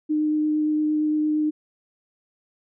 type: tone with vibrato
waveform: sine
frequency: 304.9 Hz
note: D#4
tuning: 35 cents flat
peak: -19 dBFS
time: 0.09-1.51 s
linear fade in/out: 20 ms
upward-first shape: sine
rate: 8.7 Hz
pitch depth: 8 cents each way
effects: none